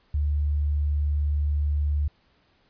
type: tone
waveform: sine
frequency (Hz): 73.42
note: D2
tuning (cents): 0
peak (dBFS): -21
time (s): 0.14-2.08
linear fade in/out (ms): 5
effects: pink hiss -64 dBFS RMS until 2.69 s + resampled to 11025 Hz